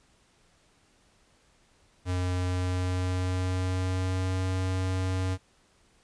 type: tone with pitch glide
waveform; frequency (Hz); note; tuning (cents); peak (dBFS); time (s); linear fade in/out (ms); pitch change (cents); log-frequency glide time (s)
square; 90.7 to 93.14; F#2 to F#2; -34 to +12; -27; 2.05-5.38; 50; +46; 2.38-4.41
effects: pink hiss -64 dBFS RMS until 6.03 s + resampled to 22050 Hz